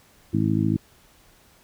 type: harmonic tone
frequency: 53.6 Hz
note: A1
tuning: 45 cents flat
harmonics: 2 / 3 / 4 / 5 / 6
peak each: -25 / -25 / -25 / -27 / -26 dBFS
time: 0.33-0.77 s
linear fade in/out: 10 ms
effects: pink hiss -56 dBFS RMS until 1.63 s